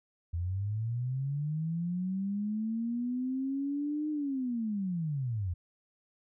sine linear two-way sweep, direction up then down, 82.41 to 306.2 to 82.41 Hz, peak -30 dBFS, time 0.33-5.54 s, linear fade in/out 10 ms, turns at 4.1 s, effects none

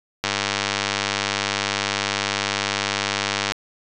click train, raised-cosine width 0.2 ms, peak -3 dBFS, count 329, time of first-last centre 0.24-3.52 s, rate 100 Hz, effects resampled to 24000 Hz

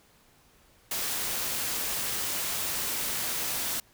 white noise, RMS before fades -31 dBFS, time 0.91-3.8 s, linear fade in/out 2 ms, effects pink hiss -61 dBFS RMS until 3.93 s

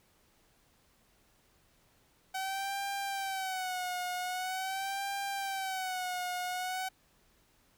sawtooth tone with vibrato, 757 Hz, F#5, 39 cents sharp, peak -30 dBFS, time 2.34-6.89 s, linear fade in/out 10 ms, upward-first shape sine, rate 0.44 Hz, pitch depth 84 cents each way, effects pink hiss -68 dBFS RMS until 7.77 s

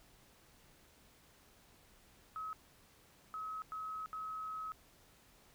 sine tone bursts at uneven times, 1280 Hz, D#6, 49 cents sharp, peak -40 dBFS, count 4, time 2.36-2.53 / 3.34-3.62 / 3.72-4.06 / 4.13-4.72 s, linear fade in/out 0 ms, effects pink hiss -65 dBFS RMS until 5.54 s

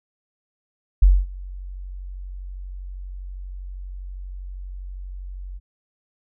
sine tone with ADSR envelope, 46.25 Hz, F#1, in tune, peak -7 dBFS, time 1.02-5.6 s, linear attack 8 ms, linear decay 230 ms, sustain -24 dB, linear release 35 ms, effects none

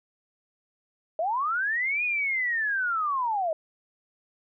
sine linear two-way sweep, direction up then down, 611 to 2489 to 611 Hz, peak -24 dBFS, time 1.19-3.53 s, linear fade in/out 2 ms, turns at 2.04 s, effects none

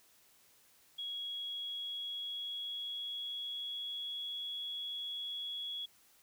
sine tone with pitch glide, 3322 to 3353 Hz, G#7 to G#7, 0 to +16 cents, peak -38 dBFS, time 0.98-5.86 s, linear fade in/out 10 ms, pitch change +16 cents, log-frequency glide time 1.28-4.42 s, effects white hiss -66 dBFS RMS until 6.22 s

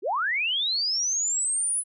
sine linear sweep, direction up, 309.5 to 10170 Hz, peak -23 dBFS, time 0.02-1.84 s, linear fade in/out 50 ms, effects none

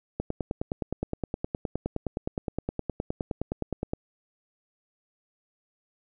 click train, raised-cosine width 2 ms, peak -15 dBFS, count 37, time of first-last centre 0.2-3.934 s, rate 9.64 Hz, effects none

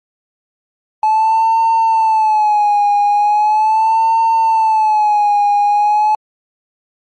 triangle tone with vibrato, 861 Hz, A5, 38 cents flat, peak -6 dBFS, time 1.03-6.15 s, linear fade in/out 2 ms, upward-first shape sine, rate 0.39 Hz, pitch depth 85 cents each way, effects tanh soft clip ceiling -5 dBFS + MP3 48 kbps

